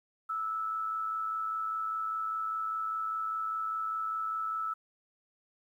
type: tone with amplitude modulation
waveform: sine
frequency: 1310 Hz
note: E6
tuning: 11 cents flat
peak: -29 dBFS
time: 0.29-4.74 s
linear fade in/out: 10 ms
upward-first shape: sine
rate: 105 Hz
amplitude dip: 45%
effects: 11-bit